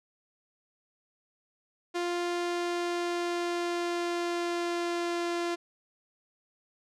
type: tone with pitch glide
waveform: sawtooth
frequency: 349.2 to 344.6 Hz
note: F4 to F4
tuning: 0 to -23 cents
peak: -25 dBFS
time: 1.94-5.56 s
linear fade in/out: 20 ms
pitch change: -23 cents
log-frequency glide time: 2.24-5.28 s
effects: low-pass 7000 Hz 12 dB/octave